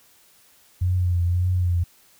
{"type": "tone with vibrato", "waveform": "sine", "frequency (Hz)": 89, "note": "F2", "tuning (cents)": 33, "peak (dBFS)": -18, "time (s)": [0.81, 1.84], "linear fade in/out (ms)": 10, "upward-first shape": "triangle", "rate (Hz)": 1.8, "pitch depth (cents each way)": 53, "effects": ["white hiss -56 dBFS RMS until 2.19 s"]}